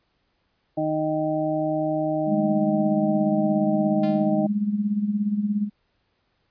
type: harmonic tone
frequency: 155.2 Hz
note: D#3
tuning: 4 cents flat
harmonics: 1 / 2 / 4 / 5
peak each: -31 / -25 / -25 / -31 dBFS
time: 0.77-4.47 s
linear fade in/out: 10 ms
type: tone with tremolo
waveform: sine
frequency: 207 Hz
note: G#3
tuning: 5 cents flat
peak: -18 dBFS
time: 2.26-5.7 s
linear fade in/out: 50 ms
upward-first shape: sine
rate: 17 Hz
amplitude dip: 65%
type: tone with exponential decay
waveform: 5% pulse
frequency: 347.3 Hz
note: F4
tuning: 10 cents flat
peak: -25 dBFS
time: 4.03-4.4 s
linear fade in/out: 5 ms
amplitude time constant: 79 ms
effects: pink hiss -70 dBFS RMS until 6.5 s + resampled to 11025 Hz